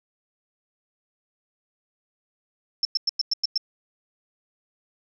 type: tone bursts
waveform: sine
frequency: 5350 Hz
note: E8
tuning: 25 cents sharp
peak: -19 dBFS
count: 7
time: 2.83-3.577 s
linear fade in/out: 2 ms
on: 21 ms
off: 100 ms
effects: none